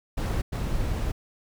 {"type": "noise bursts at uneven times", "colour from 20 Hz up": "brown", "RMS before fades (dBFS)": -27, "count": 2, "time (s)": [[0.17, 0.42], [0.52, 1.12]], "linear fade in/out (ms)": 10, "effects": []}